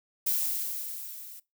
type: noise with level ramp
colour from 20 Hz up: violet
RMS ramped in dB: -26 to -46 dBFS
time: 0.26-1.4 s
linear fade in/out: 10 ms
effects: noise-tail reverb RT60 0.2 s tail -20 dB re dry